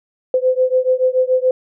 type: beating tone pair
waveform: sine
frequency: 509 / 516 Hz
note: C5 / C5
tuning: -48 / -24 cents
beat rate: 7 Hz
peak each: -15 / -16 dBFS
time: 0.34-1.51 s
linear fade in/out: 2 ms
effects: none